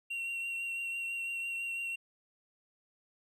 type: tone with vibrato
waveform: triangle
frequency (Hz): 2743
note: F7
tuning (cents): -32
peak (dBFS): -33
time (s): 0.1-1.96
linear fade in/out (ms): 10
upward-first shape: triangle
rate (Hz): 6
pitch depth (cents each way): 20
effects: none